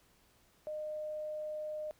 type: tone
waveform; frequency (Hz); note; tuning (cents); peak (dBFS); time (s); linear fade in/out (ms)
sine; 611; D#5; -32; -37; 0.67-1.91; 0
effects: pink hiss -68 dBFS RMS until 1.99 s